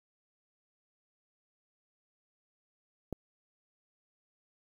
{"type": "click", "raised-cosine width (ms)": 2, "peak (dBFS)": -22, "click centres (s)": 3.127, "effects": ["9-bit"]}